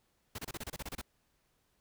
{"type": "noise bursts", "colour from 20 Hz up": "pink", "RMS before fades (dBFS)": -41, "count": 11, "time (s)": [0.35, 1.015], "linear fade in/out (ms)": 5, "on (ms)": 35, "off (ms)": 28, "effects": ["pink hiss -75 dBFS RMS until 1.8 s"]}